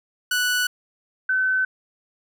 sawtooth / sine tone pair in turn, 1480 / 1521.6 Hz, F#6 / F#6, 0 / +48 cents, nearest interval unison, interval 48 cents, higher second, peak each -16 / -18 dBFS, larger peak first, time 0.31-0.67 / 1.29-1.65 s, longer neither, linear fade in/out 5 ms, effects none

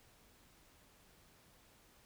silence, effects pink hiss -66 dBFS RMS until 2.05 s

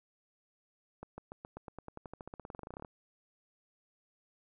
accelerating click train, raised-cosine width 1 ms, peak -30 dBFS, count 27, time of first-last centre 1.03-2.848 s, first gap 150 ms, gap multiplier 0.93, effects none

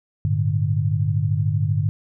sine tone cluster, 100.8 / 113.8 / 148.5 Hz, G2 / A#2 / D3, +49 / -41 / +20 cents, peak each -21 / -24 / -22 dBFS, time 0.25-1.89 s, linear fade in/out 0 ms, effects none

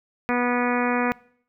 harmonic tone, 244.6 Hz, B3, 16 cents flat, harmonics 1 / 2 / 3 / 4 / 5 / 6 / 7 / 8 / 9 / 10, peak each -24 / -27 / -29 / -30 / -31 / -32 / -32 / -33 / -34 / -34 dBFS, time 0.29-1.12 s, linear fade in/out 0 ms, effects noise-tail reverb RT60 0.6 s tail -23 dB re dry

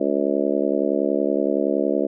harmonic tone, 70.7 Hz, C#2, 35 cents sharp, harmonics 3 / 4 / 5 / 6 / 7 / 8 / 9, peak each -28 / -24 / -24 / -29 / -26 / -26 / -28 dBFS, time 0-2.07 s, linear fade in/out 10 ms, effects none

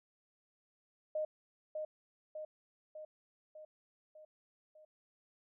sine tone with echo, 617 Hz, D#5, 15 cents flat, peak -33 dBFS, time 1.15-1.25 s, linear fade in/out 5 ms, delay 600 ms, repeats 6, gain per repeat -4 dB, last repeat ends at 4.85 s, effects none

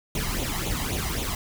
pink noise with flanger, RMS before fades -28 dBFS, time 0.15-1.35 s, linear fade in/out 2 ms, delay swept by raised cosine 0.29 to 1.03 ms, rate 3.8 Hz, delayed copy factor +0.7, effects none

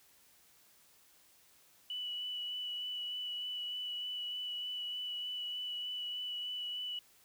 sine tone with vibrato, 2960 Hz, F#7, in tune, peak -37 dBFS, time 1.9-6.99 s, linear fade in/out 2 ms, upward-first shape sine, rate 3.3 Hz, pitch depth 14 cents each way, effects white hiss -65 dBFS RMS until 7.24 s

